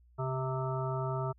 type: harmonic tone with a mistuned harmonic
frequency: 130.81 Hz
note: C3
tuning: in tune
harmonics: 1 / 3 / 5 / 7 / 9 / 10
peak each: -33 / -39 / -39 / -41 / -44 / -42 dBFS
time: 0.18-1.33 s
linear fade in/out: 20 ms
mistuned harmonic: 1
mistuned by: +26 cents
effects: added 60 Hz sine -59 dBFS peak until 1.38 s